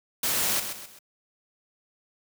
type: noise with echo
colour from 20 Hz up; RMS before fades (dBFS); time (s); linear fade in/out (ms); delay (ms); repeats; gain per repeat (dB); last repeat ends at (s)
white; -26; 0.23-0.6; 5; 130; 3; -8; 0.99
effects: high-pass 80 Hz 12 dB/octave